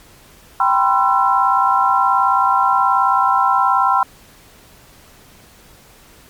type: chord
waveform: sine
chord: C major seventh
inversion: second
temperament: equal with one note detuned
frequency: 784 / 987.8 / 1046.5 / 1350.1 Hz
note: G5 / B5 / C6 / E6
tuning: 0 / 0 / 0 / +41 cents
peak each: -17 dBFS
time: 0.6-4.03 s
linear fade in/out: 2 ms
effects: pink hiss -46 dBFS RMS until 6.29 s + MP3 96 kbps